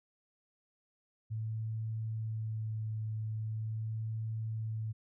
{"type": "tone with vibrato", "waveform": "sine", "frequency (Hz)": 110, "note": "A2", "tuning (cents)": 0, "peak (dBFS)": -34, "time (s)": [1.3, 4.93], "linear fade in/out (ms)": 20, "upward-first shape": "sine", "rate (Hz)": 0.42, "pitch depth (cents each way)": 14, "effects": []}